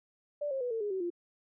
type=tone with pitch steps; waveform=sine; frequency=585 / 536.4 / 491.9 / 451.1 / 413.7 / 379.3 / 347.8 Hz; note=D5 / C5 / B4 / A4 / G#4 / F#4 / F4; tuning=-7 / +43 / -7 / +43 / -7 / +43 / -7 cents; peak=-31 dBFS; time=0.41-1.103 s; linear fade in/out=10 ms; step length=99 ms; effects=none